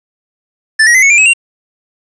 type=tone with pitch steps; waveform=square; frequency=1760 / 1897.2 / 2045 / 2205 / 2377 / 2562 / 2762 Hz; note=A6 / A#6 / C7 / C#7 / D7 / E7 / F7; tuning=0 / +30 / -40 / -10 / +20 / -50 / -20 cents; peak=-5 dBFS; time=0.79-1.336 s; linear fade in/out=10 ms; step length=78 ms; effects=resampled to 22050 Hz + 7-bit